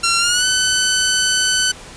10% pulse tone with pitch glide, 1368 to 1509.1 Hz, F6 to F#6, -36 to +34 cents, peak -5 dBFS, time 0.03-1.72 s, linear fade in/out 10 ms, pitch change +170 cents, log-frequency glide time 0.18-0.46 s, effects pink hiss -37 dBFS RMS until 1.96 s + resampled to 22050 Hz

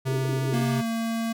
square tone with vibrato, 132 Hz, C3, 16 cents sharp, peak -25 dBFS, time 0.05-0.82 s, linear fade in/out 20 ms, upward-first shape triangle, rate 14 Hz, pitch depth 12 cents each way
pink band-pass noise, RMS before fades -34 dBFS, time 0.06-0.64 s, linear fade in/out 20 ms, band 260 to 450 Hz, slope 96 dB/octave
square tone with pitch glide, 234.4 to 227.6 Hz, A#3 to A#3, +10 to -41 cents, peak -26 dBFS, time 0.53-1.33 s, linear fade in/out 10 ms, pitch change -51 cents, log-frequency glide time 0.68-0.86 s
effects none

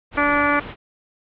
pink low-pass noise, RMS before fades -35 dBFS, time 0.11-0.76 s, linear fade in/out 50 ms, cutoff 3400 Hz, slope 48 dB/octave
harmonic tone, 290 Hz, D4, 22 cents flat, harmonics 1 / 2 / 3 / 4 / 5 / 6 / 7 / 8, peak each -23 / -24 / -26 / -21 / -23 / -26 / -27 / -26 dBFS, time 0.17-0.6 s, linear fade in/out 10 ms
effects none

